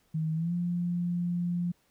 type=tone with pitch glide; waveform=sine; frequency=158.4 to 174.74 Hz; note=D#3 to F3; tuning=+31 to +1 cents; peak=-27 dBFS; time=0.14-1.72 s; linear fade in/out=10 ms; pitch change=+170 cents; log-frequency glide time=0.34-0.53 s; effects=pink hiss -69 dBFS RMS until 1.9 s